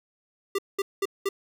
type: tone bursts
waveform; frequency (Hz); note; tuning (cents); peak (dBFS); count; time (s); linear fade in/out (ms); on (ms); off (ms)
square; 394.8; G4; +12; -24; 4; 0.55-1.29; 5; 35; 200
effects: none